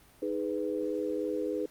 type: chord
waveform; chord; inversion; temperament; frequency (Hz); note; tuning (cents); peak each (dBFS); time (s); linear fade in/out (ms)
sine; G# minor; second; just; 311.5 / 415.3 / 498.4; D#4 / G#4 / B4; +2 / 0 / +16; -34; 0.22-1.66; 5
effects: pink hiss -59 dBFS RMS until 1.7 s + Opus 32 kbps